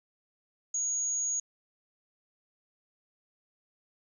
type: tone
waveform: sine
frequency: 6680 Hz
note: G#8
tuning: 9 cents sharp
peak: -28 dBFS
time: 0.74-1.4 s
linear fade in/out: 5 ms
effects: none